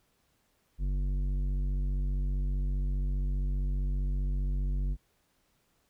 triangle tone with tanh clipping, 47.58 Hz, F#1, 49 cents sharp, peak -29 dBFS, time 0.78-4.97 s, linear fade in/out 50 ms, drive 15 dB, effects pink hiss -72 dBFS RMS until 5.89 s

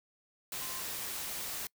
sine tone in noise, 1046.5 Hz, C6, in tune, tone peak -48 dBFS, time 0.61-0.81 s, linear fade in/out 2 ms, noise white, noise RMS -39 dBFS, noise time 0.52-1.67 s, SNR -12 dB, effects noise-tail reverb RT60 0.1 s tail -25 dB re dry

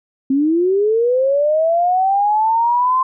sine linear sweep, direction up, 261.6 to 1046.5 Hz, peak -12 dBFS, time 0.3-3.03 s, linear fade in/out 5 ms, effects none

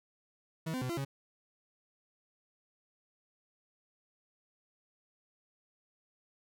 40% pulse tone with pitch steps, 160.9 / 256.7 / 127 / 340.6 / 137.4 Hz, E3 / C4 / B2 / F4 / C#3, -42 / -33 / +49 / -43 / -15 cents, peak -33 dBFS, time 0.66-1.05 s, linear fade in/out 10 ms, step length 78 ms, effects none

